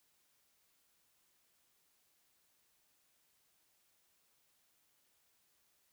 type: silence
effects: white hiss -75 dBFS RMS until 5.92 s